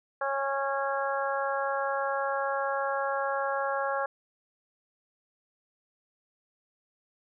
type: harmonic tone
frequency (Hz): 274.9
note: C#4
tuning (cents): -14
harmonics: 2 / 3 / 4 / 5 / 6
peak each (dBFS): -31 / -33 / -34 / -35 / -36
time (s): 0.21-4.06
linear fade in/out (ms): 5
effects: none